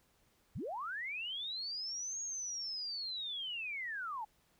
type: linear two-way sweep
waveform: sine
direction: up then down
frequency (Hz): 60 to 6645 to 821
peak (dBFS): -38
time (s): 0.55-4.25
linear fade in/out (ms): 10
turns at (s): 2.21
effects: pink hiss -72 dBFS RMS until 4.59 s